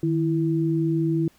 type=tone pair together; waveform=sine; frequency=155.55 / 329.6 Hz; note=D#3 / E4; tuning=0 / 0 cents; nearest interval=octave + minor second; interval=1300 cents; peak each=-23 / -22 dBFS; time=0.03-1.28 s; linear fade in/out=2 ms; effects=pink hiss -59 dBFS RMS until 1.38 s